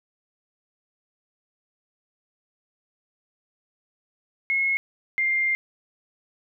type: tone pair in turn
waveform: sine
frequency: 2171 / 2106 Hz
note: C#7 / C7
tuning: -37 / +11 cents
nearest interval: minor second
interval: 52 cents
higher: first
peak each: -20 dBFS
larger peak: neither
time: 4.5-4.77 / 5.18-5.55 s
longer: second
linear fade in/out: 0 ms
effects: none